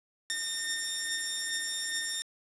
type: beating tone pair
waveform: 10% pulse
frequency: 1822 / 1824.4 Hz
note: A#6 / A#6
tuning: -40 / -38 cents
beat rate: 2.4 Hz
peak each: -23 / -30 dBFS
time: 0.3-2.22 s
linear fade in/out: 0 ms
effects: resampled to 24000 Hz + 8-bit